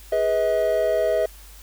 triangle chord, G# minor, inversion none, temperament equal with one note detuned, 415.3 / 493.9 / 638.6 Hz, G#4 / B4 / D#5, 0 / 0 / +45 cents, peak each -24 / -23 / -18 dBFS, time 0.12-1.26 s, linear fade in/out 5 ms, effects added 50 Hz sine -43 dBFS peak until 1.62 s + white hiss -48 dBFS RMS until 1.62 s

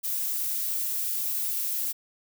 violet noise, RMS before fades -29 dBFS, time 0.03-1.93 s, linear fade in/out 20 ms, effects none

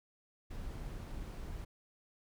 brown noise, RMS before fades -43 dBFS, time 0.5-1.65 s, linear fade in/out 10 ms, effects none

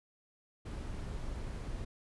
brown noise, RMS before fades -40 dBFS, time 0.65-1.85 s, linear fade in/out 10 ms, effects resampled to 24000 Hz

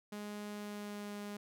sawtooth tone with pitch glide, 207.7 to 205.4 Hz, G#3 to G#3, 0 to -19 cents, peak -38 dBFS, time 0.12-1.37 s, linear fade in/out 5 ms, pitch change -19 cents, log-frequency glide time 0.5-1.18 s, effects none

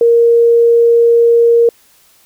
sine tone, 467.5 Hz, A#4, 5 cents sharp, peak -5 dBFS, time 0.01-1.69 s, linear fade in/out 2 ms, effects white hiss -49 dBFS RMS until 2.25 s

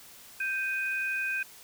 sine tone pair together, 1568 / 2489 Hz, G6 / D#7, 0 / 0 cents, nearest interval minor sixth, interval 800 cents, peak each -31 / -31 dBFS, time 0.4-1.43 s, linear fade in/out 5 ms, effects white hiss -51 dBFS RMS until 1.63 s

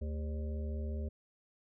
harmonic tone with a mistuned harmonic, 74.8 Hz, D2, 32 cents sharp, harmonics 1 / 3 / 5 / 7 / 8, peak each -35 / -45 / -49 / -52 / -53 dBFS, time 0.01-1.09 s, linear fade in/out 10 ms, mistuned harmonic 5, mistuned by +110 cents, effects none

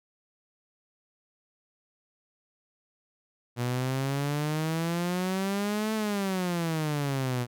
sawtooth exponential two-way sweep, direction up then down, 119.9 to 220.2 to 119.9 Hz, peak -23 dBFS, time 3.56-7.47 s, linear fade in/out 50 ms, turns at 5.94 s, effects none

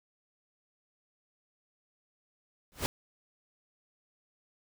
pink noise with exponential growth, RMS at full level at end -26 dBFS, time 2.72-2.86 s, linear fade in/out 0 ms, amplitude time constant 29 ms, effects none

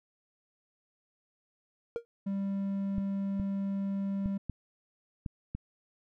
triangle tone with exponential decay, 468.1 Hz, A#4, 7 cents sharp, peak -25 dBFS, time 1.96-2.05 s, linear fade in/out 0 ms, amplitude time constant 18 ms
triangle tone, 196.8 Hz, G3, 7 cents sharp, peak -28 dBFS, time 2.26-4.38 s, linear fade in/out 10 ms
clicks, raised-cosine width 5 ms, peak -23 dBFS, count 6, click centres 2.982 / 3.398 / 4.259 / 4.497 / 5.262 / 5.55 s
effects none

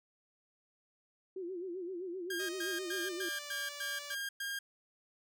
sine tone with vibrato, 360.9 Hz, F#4, 43 cents flat, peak -38 dBFS, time 1.36-3.29 s, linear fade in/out 5 ms, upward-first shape sine, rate 7.7 Hz, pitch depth 110 cents each way
sawtooth tone bursts, 1614 Hz, G#6, 50 cents flat, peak -33 dBFS, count 8, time 2.3-4.59 s, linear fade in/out 5 ms, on 190 ms, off 110 ms
5% pulse tone with pitch glide, 624 to 578.9 Hz, D#5 to D5, +5 to -25 cents, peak -32 dBFS, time 2.39-4.15 s, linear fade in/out 10 ms, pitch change -130 cents, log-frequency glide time 2.67-3.57 s
effects none

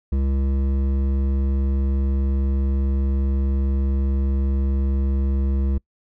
sine tone with hard clipping, 67.6 Hz, C#2, 43 cents flat, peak -20 dBFS, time 0.12-5.78 s, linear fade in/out 5 ms, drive 11 dB, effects noise-tail reverb RT60 0.1 s tail -25 dB re dry

